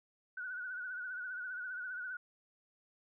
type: tone with vibrato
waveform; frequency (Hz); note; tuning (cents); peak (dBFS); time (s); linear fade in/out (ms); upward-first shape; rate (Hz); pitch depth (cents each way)
sine; 1480; F#6; 0; -39; 0.37-2.17; 5; sine; 15; 62
effects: none